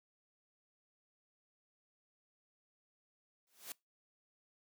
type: noise with exponential growth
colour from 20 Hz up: white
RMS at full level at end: -42 dBFS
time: 3.47-3.72 s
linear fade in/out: 1 ms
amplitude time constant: 53 ms
effects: noise-tail reverb RT60 0.2 s tail -23 dB re dry + high-pass 200 Hz 12 dB/octave